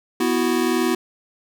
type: chord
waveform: square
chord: B suspended fourth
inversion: none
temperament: equal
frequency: 246.9 / 329.6 / 370 Hz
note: B3 / E4 / F#4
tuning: 0 / 0 / 0 cents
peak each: -23 dBFS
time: 0.2-0.95 s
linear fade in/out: 5 ms
effects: none